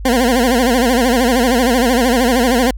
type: tone with vibrato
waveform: 20% pulse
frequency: 246.9 Hz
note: B3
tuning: in tune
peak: -6 dBFS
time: 0.05-2.71 s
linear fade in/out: 5 ms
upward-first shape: sine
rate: 13 Hz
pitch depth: 130 cents each way
effects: added 50 Hz sine -24 dBFS peak until 2.77 s